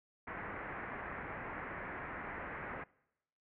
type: low-pass noise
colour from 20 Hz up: white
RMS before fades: -44 dBFS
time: 0.27-2.84 s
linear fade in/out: 5 ms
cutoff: 2100 Hz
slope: 48 dB/octave
effects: noise-tail reverb RT60 0.9 s tail -24 dB re dry